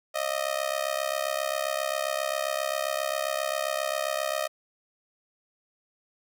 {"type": "tone with amplitude modulation", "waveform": "sawtooth", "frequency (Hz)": 622.3, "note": "D#5", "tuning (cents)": 0, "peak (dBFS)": -19, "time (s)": [0.14, 4.48], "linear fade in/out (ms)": 20, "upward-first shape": "sine", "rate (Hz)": 67.5, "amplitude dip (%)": 95, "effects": []}